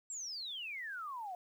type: exponential sweep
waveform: sine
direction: down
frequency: 7740 to 698.5 Hz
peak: -40 dBFS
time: 0.1-1.35 s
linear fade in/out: 2 ms
effects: 11-bit